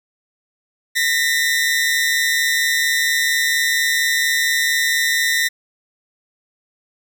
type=tone pair together; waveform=sawtooth; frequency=1831.2 / 1975.5 Hz; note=A#6 / B6; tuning=-31 / 0 cents; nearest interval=minor second; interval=131 cents; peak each=-15 dBFS; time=0.95-5.49 s; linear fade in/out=20 ms; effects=none